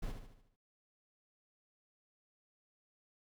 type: noise with echo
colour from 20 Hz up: brown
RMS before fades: -39 dBFS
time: 0.02-0.12 s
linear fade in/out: 10 ms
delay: 74 ms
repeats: 6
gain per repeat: -6 dB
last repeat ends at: 0.564 s
effects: none